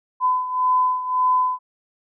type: beating tone pair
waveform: sine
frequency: 1010 / 1011.8 Hz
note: B5 / B5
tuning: +39 / +42 cents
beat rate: 1.8 Hz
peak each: -18 / -23 dBFS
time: 0.2-1.59 s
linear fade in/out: 50 ms
effects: none